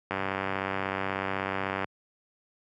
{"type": "click train", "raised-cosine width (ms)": 0.5, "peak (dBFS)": -14, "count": 168, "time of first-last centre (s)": [0.11, 1.844], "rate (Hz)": 96.3, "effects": ["high-pass 100 Hz 12 dB/octave"]}